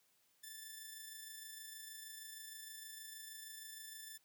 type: tone with amplitude modulation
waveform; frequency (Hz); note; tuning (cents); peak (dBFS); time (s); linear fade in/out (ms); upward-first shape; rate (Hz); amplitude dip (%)
5% pulse; 1760; A6; 0; -37; 0.43-4.18; 10; sine; 26.4; 35
effects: white hiss -75 dBFS RMS until 4.24 s + high-pass 60 Hz 12 dB/octave